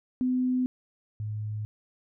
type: tone pair in turn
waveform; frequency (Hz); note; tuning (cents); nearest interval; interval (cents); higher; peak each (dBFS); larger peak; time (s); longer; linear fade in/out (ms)
sine; 253.4 / 106.54; B3 / G#2; +45 / +45; octave + minor third; 1500; first; -23 / -30; first; 0.21-0.66 / 1.2-1.65; neither; 0
effects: none